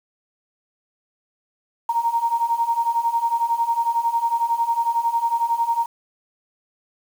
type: beating tone pair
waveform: sine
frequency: 923 / 934 Hz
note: A#5 / A#5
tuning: -17 / +3 cents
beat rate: 11 Hz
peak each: -23 / -20 dBFS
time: 1.89-5.86 s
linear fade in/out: 5 ms
effects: 7-bit